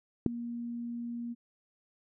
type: tone with ADSR envelope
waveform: sine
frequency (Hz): 236.7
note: A#3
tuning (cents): +27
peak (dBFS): -14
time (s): 0.26-1.35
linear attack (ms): 3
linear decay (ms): 3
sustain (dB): -21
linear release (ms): 31
effects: none